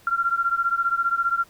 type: beating tone pair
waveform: sine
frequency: 1371 / 1386 Hz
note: F6 / F6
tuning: -32 / -14 cents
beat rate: 15 Hz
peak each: -22 / -24 dBFS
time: 0.07-1.44 s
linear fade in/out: 2 ms
effects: pink hiss -54 dBFS RMS until 1.49 s